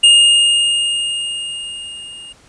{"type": "tone with level ramp", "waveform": "square", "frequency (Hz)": 2836, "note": "F7", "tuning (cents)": 26, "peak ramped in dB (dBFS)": [-5, -33], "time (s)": [0.03, 2.33], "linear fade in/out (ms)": 10, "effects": ["pink hiss -48 dBFS RMS until 2.48 s", "resampled to 22050 Hz"]}